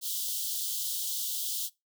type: high-pass noise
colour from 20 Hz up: white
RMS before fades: -33 dBFS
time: 0.01-1.7 s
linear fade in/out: 50 ms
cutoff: 3000 Hz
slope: 96 dB/octave
effects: noise-tail reverb RT60 0.2 s tail -21 dB re dry